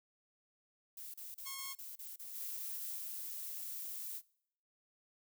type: noise bursts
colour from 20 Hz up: violet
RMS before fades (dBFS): -48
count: 10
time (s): 0.97-2.976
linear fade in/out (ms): 5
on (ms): 170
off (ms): 34
type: tone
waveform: 5% pulse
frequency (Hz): 1084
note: C#6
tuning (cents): -39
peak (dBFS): -31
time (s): 1.45-1.74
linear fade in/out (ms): 20
type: noise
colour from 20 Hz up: violet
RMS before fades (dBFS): -44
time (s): 2.32-4.22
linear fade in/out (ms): 50
effects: noise-tail reverb RT60 0.7 s tail -24 dB re dry